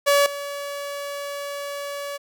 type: tone with level steps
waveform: sawtooth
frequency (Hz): 569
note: C#5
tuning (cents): +45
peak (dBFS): -11 / -25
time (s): 0.06-2.18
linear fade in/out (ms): 20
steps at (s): 0.26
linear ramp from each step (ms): 2
effects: none